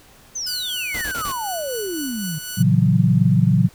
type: exponential sweep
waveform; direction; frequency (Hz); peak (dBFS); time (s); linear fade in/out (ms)
sine; down; 6350 to 146.83; -24; 0.35-2.39; 10
type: tone with tremolo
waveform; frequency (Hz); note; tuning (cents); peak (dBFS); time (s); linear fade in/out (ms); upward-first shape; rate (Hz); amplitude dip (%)
5% pulse; 1480; F#6; 0; -16; 0.46-2.63; 10; sine; 4; 35
type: noise bursts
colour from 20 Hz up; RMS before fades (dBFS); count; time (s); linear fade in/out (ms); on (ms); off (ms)
pink; -32; 4; 0.94-1.321; 5; 75; 27
type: chord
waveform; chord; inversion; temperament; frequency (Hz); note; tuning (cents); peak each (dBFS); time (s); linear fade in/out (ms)
sine; F# dominant seventh; first; just; 115.62 / 138.75 / 166.5 / 185; A#2 / C#3 / E3 / F#3; -14 / +2 / +18 / 0; -18; 2.57-3.69; 20
effects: pink hiss -49 dBFS RMS until 3.74 s